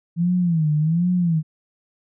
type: tone with vibrato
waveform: sine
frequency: 164.81 Hz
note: E3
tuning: in tune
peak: -16 dBFS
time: 0.16-1.43 s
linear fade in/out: 50 ms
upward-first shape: sine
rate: 1.3 Hz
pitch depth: 160 cents each way
effects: none